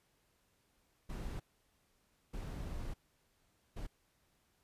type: noise bursts at uneven times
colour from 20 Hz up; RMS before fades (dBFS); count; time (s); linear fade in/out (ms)
brown; -42; 3; 1.09-1.4 / 2.33-2.94 / 3.76-3.87; 10
effects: pink hiss -75 dBFS RMS until 4.63 s + resampled to 32000 Hz